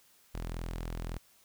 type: tone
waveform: sawtooth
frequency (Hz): 41.77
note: E1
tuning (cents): +24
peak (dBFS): -32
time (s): 0.34-1.18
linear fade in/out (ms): 10
effects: white hiss -64 dBFS RMS until 1.44 s